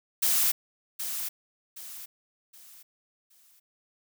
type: noise with echo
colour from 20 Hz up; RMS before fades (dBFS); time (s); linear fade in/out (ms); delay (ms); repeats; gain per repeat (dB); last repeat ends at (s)
blue; -24; 0.22-0.52; 10; 770; 4; -9; 3.6
effects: none